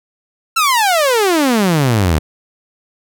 sawtooth exponential sweep, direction down, 1375 to 72.4 Hz, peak -7 dBFS, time 0.56-2.19 s, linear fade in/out 10 ms, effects none

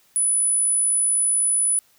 sine tone, 9956 Hz, D#9, in tune, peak -17 dBFS, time 0.16-1.79 s, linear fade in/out 0 ms, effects white hiss -59 dBFS RMS until 1.98 s

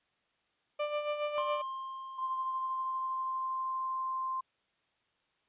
35% pulse tone with tremolo, 593 Hz, D5, 17 cents sharp, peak -28 dBFS, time 0.79-1.62 s, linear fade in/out 10 ms, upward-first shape sine, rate 7.2 Hz, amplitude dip 55%
triangle tone with exponential decay, 1059 Hz, C6, 21 cents sharp, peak -30 dBFS, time 1.38-4.33 s, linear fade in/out 0 ms, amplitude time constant 640 ms
sine tone, 1046.5 Hz, C6, in tune, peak -32 dBFS, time 2.18-4.41 s, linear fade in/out 10 ms
effects white hiss -75 dBFS RMS until 5.48 s + resampled to 8000 Hz

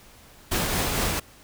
pink noise with tremolo, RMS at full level -24 dBFS, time 0.51-1.2 s, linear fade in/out 10 ms, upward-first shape triangle, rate 4.4 Hz, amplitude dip 30%, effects pink hiss -51 dBFS RMS until 1.43 s

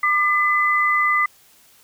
sine tone pair together, 1197.5 / 2014 Hz, D6 / B6, +33 / +33 cents, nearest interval major sixth, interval 900 cents, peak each -18 dBFS, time 0.03-1.26 s, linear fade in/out 5 ms, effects white hiss -53 dBFS RMS until 1.83 s

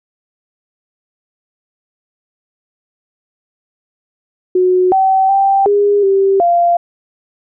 sine tone with pitch steps, 366.4 / 766 / 784 / 407.9 / 390.2 / 692 Hz, F#4 / G5 / G5 / G#4 / G4 / F5, -17 / -40 / 0 / -31 / -8 / -16 cents, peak -8 dBFS, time 4.55-6.77 s, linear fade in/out 5 ms, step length 370 ms, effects none

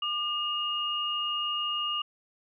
sine tone pair together, 1202 / 2851 Hz, D6 / F7, +40 / +35 cents, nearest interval octave + minor third, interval 1495 cents, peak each -33 / -29 dBFS, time 0.02-2.02 s, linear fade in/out 5 ms, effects none

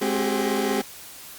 30% pulse tone cluster, 210.6 / 264.6 / 379.9 / 405.5 Hz, G#3 / C4 / F#4 / G#4, +24 / +20 / +46 / -41 cents, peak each -25 dBFS, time 0.01-0.82 s, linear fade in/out 10 ms, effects white hiss -42 dBFS RMS until 1.38 s + Opus 48 kbps

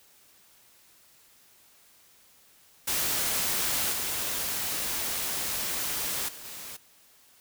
white noise with level steps, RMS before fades -28 / -31 / -44 / -41 dBFS, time 2.87-6.77 s, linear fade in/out 10 ms, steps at 3.92 / 6.28 / 6.44 s, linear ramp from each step 10 ms, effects white hiss -59 dBFS RMS until 7.4 s

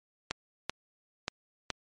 clicks, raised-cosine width 0.2 ms, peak -13 dBFS, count 4, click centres 0.31 / 0.696 / 1.281 / 1.703 s, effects MP3 48 kbps

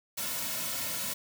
white noise with comb filter, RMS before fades -34 dBFS, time 0.17-1.14 s, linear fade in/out 10 ms, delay 2.5 ms, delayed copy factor -0.75, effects none

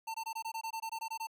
square tone bursts, 898 Hz, A5, 35 cents sharp, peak -37 dBFS, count 13, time 0.07-1.271 s, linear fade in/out 10 ms, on 73 ms, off 21 ms, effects none

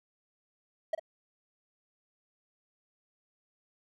triangle tone with echo, 642 Hz, E5, 46 cents flat, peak -24 dBFS, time 0.93-0.95 s, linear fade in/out 5 ms, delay 46 ms, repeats 1, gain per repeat -12 dB, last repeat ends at 0.996 s, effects none

